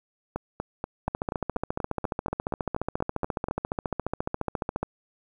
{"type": "two click trains", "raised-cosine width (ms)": 1, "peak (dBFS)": [-15, -13], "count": [14, 55], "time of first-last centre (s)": [[0.36, 3.485], [1.08, 4.83]], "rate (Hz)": [4.16, 14.4], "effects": ["9-bit"]}